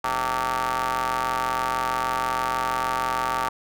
sawtooth ring-modulated tone, 123.9 Hz, B2, 6 cents sharp, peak -16 dBFS, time 0.04-3.49 s, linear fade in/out 5 ms, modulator 1030 Hz, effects none

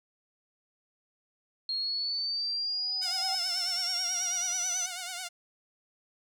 sine linear sweep, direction up, 4234 to 6050 Hz, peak -29 dBFS, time 1.69-4.86 s, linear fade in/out 2 ms
sine tone with exponential growth, 763 Hz, G5, 47 cents flat, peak -31 dBFS, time 2.61-3.35 s, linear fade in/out 5 ms, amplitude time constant 160 ms
5% pulse tone with vibrato, 724 Hz, F#5, 38 cents flat, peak -24 dBFS, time 3.01-5.29 s, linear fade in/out 20 ms, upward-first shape triangle, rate 9.2 Hz, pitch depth 88 cents each way
effects none

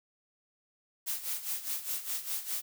blue noise with tremolo, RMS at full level -33 dBFS, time 1.06-2.62 s, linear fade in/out 20 ms, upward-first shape sine, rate 4.9 Hz, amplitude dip 75%, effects none

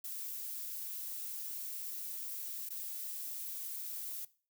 violet noise with dropouts, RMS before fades -42 dBFS, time 0.04-4.25 s, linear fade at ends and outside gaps 5 ms, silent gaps 2.691-2.703 s, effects noise-tail reverb RT60 0.4 s tail -19 dB re dry

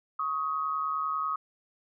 sine tone pair together, 1109 / 1259.1 Hz, C#6 / D#6, 0 / +20 cents, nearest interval major second, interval 220 cents, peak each -33 / -29 dBFS, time 0.19-1.36 s, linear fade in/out 5 ms, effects none

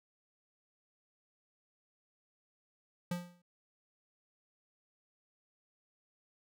square tone with exponential decay, 175.9 Hz, F3, 13 cents sharp, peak -32 dBFS, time 3.11-3.42 s, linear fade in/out 5 ms, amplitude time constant 66 ms, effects none

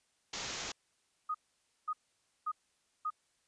white low-pass noise, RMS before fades -41 dBFS, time 0.33-0.72 s, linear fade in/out 5 ms, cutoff 7100 Hz, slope 96 dB/octave
sine tone bursts, 1244.5 Hz, D#6, in tune, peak -32 dBFS, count 4, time 1.29-3.104 s, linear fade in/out 10 ms, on 56 ms, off 530 ms
effects white hiss -75 dBFS RMS until 3.47 s + resampled to 22050 Hz

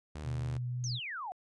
sawtooth tone, 75.7 Hz, D#2, 47 cents flat, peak -36 dBFS, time 0.15-0.58 s, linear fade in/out 5 ms
sine tone with vibrato, 123.47 Hz, B2, in tune, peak -33 dBFS, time 0.23-1 s, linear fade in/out 50 ms, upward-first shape triangle, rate 4 Hz, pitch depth 10 cents each way
sine exponential sweep, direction down, 6500 to 702 Hz, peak -37 dBFS, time 0.84-1.32 s, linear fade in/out 0 ms
effects resampled to 22050 Hz

